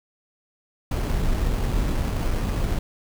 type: noise with sample-and-hold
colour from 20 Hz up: brown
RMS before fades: -23 dBFS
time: 0.91-2.79 s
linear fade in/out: 5 ms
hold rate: 3675 Hz
effects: none